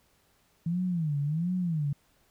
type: tone with vibrato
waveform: sine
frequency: 161.7 Hz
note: E3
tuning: 33 cents flat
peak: -26 dBFS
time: 0.66-1.93 s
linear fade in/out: 5 ms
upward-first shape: sine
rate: 1.4 Hz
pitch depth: 220 cents each way
effects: pink hiss -67 dBFS RMS until 2.3 s